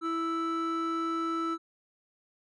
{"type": "tone pair together", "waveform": "triangle", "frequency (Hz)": [329.6, 1318.5], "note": ["E4", "E6"], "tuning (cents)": [0, 0], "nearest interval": "2 octaves", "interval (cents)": 2400, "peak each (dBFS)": -28, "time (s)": [0.01, 1.58], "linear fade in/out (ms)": 50, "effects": ["tanh soft clip ceiling -24 dBFS", "resampled to 22050 Hz"]}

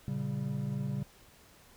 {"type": "chord", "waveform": "triangle", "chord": "G diminished", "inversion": "first", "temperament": "equal with one note detuned", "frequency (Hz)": [115.34, 138.59, 196], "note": ["Bb2", "Db3", "G3"], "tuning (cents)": [-18, 0, 0], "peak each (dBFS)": [-38, -32, -35], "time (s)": [0.08, 1.03], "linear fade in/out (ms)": 0, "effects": ["pink hiss -59 dBFS RMS until 1.76 s"]}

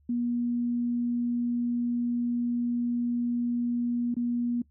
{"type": "tone with dropouts", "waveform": "sine", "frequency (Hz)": 240, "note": "B3", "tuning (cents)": -49, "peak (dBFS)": -25, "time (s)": [0.09, 4.62], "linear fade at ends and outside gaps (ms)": 5, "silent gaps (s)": [4.143, 4.166], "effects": ["noise-tail reverb RT60 0.1 s tail -20 dB re dry", "added 73 Hz sine -60 dBFS peak until 4.7 s"]}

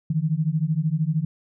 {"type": "beating tone pair", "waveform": "sine", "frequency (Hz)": [150.8, 163.8], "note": ["D3", "E3"], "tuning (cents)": [46, -11], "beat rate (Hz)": 13, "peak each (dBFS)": [-23, -23], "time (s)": [0.1, 1.25], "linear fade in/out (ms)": 5, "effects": []}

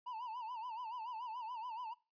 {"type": "tone with vibrato", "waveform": "triangle", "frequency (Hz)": 937, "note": "A#5", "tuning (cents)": 9, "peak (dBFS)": -40, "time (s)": [0.06, 1.94], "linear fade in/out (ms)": 10, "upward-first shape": "sine", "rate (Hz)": 7, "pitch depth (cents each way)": 130, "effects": ["noise-tail reverb RT60 0.3 s tail -21 dB re dry", "resampled to 11025 Hz"]}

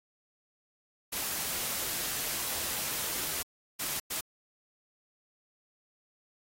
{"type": "noise bursts at uneven times", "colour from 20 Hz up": "white", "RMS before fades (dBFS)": -34, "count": 3, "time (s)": [[1.12, 3.43], [3.79, 4], [4.1, 4.21]], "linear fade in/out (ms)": 10, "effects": ["AAC 48 kbps"]}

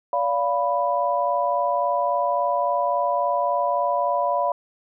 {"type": "chord", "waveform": "sine", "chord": "B diminished", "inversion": "first", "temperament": "equal with one note detuned", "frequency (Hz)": [574.9, 698.5, 987.8], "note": ["D5", "F5", "B5"], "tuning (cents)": [-37, 0, 0], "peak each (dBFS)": [-24, -24, -23], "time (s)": [0.13, 4.52], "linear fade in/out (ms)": 2, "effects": []}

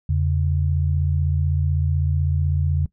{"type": "tone pair together", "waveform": "sine", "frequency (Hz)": [84.2, 140.15], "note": ["E2", "C#3"], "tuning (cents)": [37, 19], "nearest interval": "major sixth", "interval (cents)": 882, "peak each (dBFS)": [-19, -22], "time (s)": [0.09, 2.86], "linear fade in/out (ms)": 5, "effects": ["noise-tail reverb RT60 0.1 s tail -19 dB re dry"]}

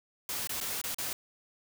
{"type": "noise with dropouts", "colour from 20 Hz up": "white", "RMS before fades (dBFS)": -35, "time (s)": [0.29, 1.13], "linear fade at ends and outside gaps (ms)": 2, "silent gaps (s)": [[0.473, 0.493], [0.603, 0.611], [0.815, 0.839], [0.946, 0.984]], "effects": []}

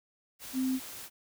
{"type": "tone in noise", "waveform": "sine", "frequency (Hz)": 260, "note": "C4", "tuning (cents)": -11, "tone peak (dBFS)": -27, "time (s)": [0.53, 0.8], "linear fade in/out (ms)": 50, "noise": "white", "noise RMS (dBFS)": -44, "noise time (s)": [0.39, 1.1], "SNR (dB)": 14, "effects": []}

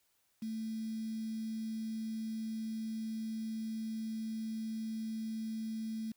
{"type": "tone with quantisation", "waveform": "sine", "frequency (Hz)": 221.1, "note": "A3", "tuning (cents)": 9, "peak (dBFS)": -36, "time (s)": [0.42, 6.12], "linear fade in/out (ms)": 5, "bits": 9, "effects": ["white hiss -75 dBFS RMS until 6.16 s"]}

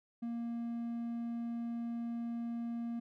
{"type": "tone", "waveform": "triangle", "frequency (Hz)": 234, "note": "A#3", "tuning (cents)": 7, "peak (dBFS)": -34, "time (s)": [0.22, 3], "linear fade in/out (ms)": 10, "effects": []}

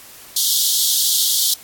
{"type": "high-pass noise", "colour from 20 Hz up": "pink", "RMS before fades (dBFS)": -17, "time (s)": [0.36, 1.54], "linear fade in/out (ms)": 5, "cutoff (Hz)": 3200, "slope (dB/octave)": 96, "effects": ["white hiss -41 dBFS RMS until 1.63 s", "AAC 64 kbps"]}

